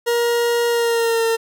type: tone with pitch glide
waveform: 40% pulse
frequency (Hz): 472.9 to 454.9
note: A#4 to A#4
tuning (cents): +25 to -42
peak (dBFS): -15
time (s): 0.06-1.37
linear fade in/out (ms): 20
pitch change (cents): -67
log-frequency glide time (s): 0.68-1.25
effects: none